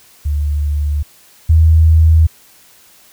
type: tone pair in turn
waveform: sine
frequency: 73.42 / 80.13 Hz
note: D2 / E2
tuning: 0 / -49 cents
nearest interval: major second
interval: 151 cents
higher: second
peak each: -13 / -5 dBFS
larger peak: second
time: 0.25-1.03 / 1.49-2.27 s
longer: neither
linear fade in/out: 10 ms
effects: white hiss -46 dBFS RMS until 3.12 s